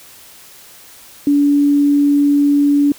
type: tone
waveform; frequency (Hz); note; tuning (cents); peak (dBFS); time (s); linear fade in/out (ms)
sine; 287; D4; -40; -9; 1.27-2.92; 2
effects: white hiss -41 dBFS RMS until 2.98 s